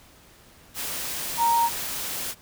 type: tone in noise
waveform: sine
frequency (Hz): 932.3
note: A#5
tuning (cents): 0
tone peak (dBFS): -18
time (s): 1.37-1.7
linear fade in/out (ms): 50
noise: white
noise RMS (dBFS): -31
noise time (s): 0.74-2.35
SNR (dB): +10
effects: pink hiss -53 dBFS RMS until 2.41 s